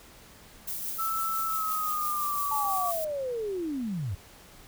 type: noise with tremolo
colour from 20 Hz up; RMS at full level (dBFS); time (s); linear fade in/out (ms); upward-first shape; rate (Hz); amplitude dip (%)
violet; -33; 0.67-3.05; 10; triangle; 5.9; 35
type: tone with pitch glide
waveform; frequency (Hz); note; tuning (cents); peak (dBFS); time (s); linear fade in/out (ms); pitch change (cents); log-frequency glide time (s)
sine; 1317 to 1146.5; E6 to D6; -2 to -42; -28; 0.98-2.92; 20; -240; 1.46-2.48
type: linear sweep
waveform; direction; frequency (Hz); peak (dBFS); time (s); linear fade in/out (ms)
sine; down; 881 to 82.41; -29; 2.51-4.15; 5
effects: pink hiss -52 dBFS RMS until 4.67 s